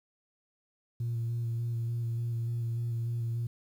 sine tone with vibrato, 116.9 Hz, A#2, 5 cents sharp, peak -28 dBFS, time 1-3.47 s, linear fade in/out 5 ms, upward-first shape square, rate 3.4 Hz, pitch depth 15 cents each way, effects tanh soft clip ceiling -27 dBFS + 10-bit

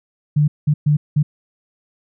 sine tone bursts at uneven times, 148.6 Hz, D3, 21 cents sharp, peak -11 dBFS, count 4, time 0.36-0.48 / 0.67-0.74 / 0.86-0.97 / 1.16-1.23 s, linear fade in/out 10 ms, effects none

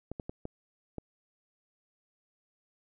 clicks, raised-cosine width 2 ms, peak -24 dBFS, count 5, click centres 0.116 / 0.198 / 0.295 / 0.454 / 0.983 s, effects none

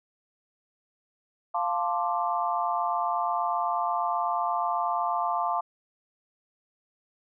sine chord, D minor seventh, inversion first, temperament equal, 698.5 / 880 / 1046.5 / 1174.7 Hz, F5 / A5 / C6 / D6, 0 / 0 / 0 / 0 cents, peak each -29 / -30 / -31 / -31 dBFS, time 1.54-5.61 s, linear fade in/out 10 ms, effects none

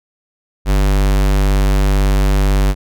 square tone, 49 Hz, G1, in tune, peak -11 dBFS, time 0.65-2.75 s, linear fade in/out 50 ms, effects none

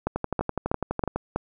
two click trains, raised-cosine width 1 ms, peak -12 / -10 dBFS, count 13 / 5, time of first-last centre 0.16-1.16 / 0.07-1.36 s, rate 12 / 3.1 Hz, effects none

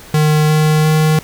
square tone with pitch steps, 152.9 / 154.23 / 155.57 Hz, D#3 / D#3 / D#3, -30 / -15 / 0 cents, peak -10 dBFS, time 0.14-1.19 s, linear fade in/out 2 ms, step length 350 ms, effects pink hiss -37 dBFS RMS until 1.23 s

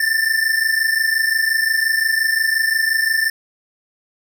square tone pair together, 1766.3 / 1792 Hz, A6 / A6, +6 / +31 cents, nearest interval unison, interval 25 cents, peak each -20 / -18 dBFS, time 0-3.3 s, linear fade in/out 5 ms, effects none

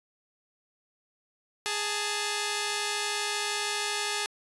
5% pulse tone pair together, 415.3 / 883.3 Hz, G#4 / A5, 0 / +6 cents, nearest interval octave + minor second, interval 1306 cents, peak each -19 / -20 dBFS, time 1.66-4.26 s, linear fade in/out 0 ms, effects resampled to 24000 Hz

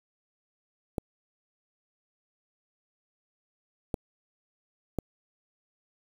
clicks, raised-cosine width 2 ms, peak -15 dBFS, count 3, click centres 0.982 / 3.942 / 4.987 s, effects 7-bit

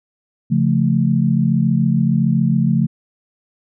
sine chord, Db augmented, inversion none, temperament equal with one note detuned, 138.59 / 173.01 / 220 Hz, Db3 / F3 / A3, 0 / -16 / 0 cents, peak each -17 dBFS, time 0.5-2.87 s, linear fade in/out 20 ms, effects none

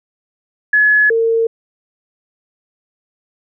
sine tone pair in turn, 1700 / 455.2 Hz, G#6 / A#4, +40 / -41 cents, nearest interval octave + major seventh, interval 2281 cents, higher first, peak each -8 / -11 dBFS, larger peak first, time 0.73-1.1 / 1.1-1.47 s, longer neither, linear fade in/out 5 ms, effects none

